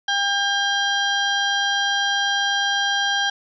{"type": "harmonic tone with a mistuned harmonic", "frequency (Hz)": 801, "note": "G5", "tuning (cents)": 37, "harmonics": [1, 2, 4, 5, 6, 7], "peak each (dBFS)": [-25, -22, -23, -33, -35, -33], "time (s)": [0.08, 3.3], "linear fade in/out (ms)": 5, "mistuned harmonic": 7, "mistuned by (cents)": 34, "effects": []}